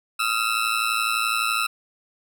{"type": "ring-modulated tone", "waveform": "20% pulse", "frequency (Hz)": 1318.5, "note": "E6", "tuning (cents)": 0, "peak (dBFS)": -13, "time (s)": [0.19, 1.67], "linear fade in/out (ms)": 10, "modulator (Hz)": 55.9, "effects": []}